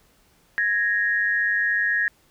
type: tone pair together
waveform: sine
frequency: 1661.2 / 1864.8 Hz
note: G#6 / A#6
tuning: 0 / 0 cents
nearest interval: major second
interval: 200 cents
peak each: -22 dBFS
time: 0.58-2.08 s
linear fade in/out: 0 ms
effects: pink hiss -60 dBFS RMS until 2.3 s